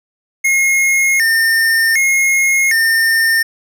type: tone with vibrato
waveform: square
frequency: 1975.5 Hz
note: B6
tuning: in tune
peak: -11 dBFS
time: 0.44-3.43 s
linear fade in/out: 10 ms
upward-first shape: square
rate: 0.66 Hz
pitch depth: 150 cents each way
effects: none